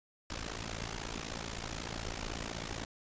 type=noise with amplitude modulation; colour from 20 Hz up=pink; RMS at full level=-36 dBFS; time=0.3-2.85 s; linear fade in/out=2 ms; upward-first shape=sine; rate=56.1 Hz; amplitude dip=90%; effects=resampled to 16000 Hz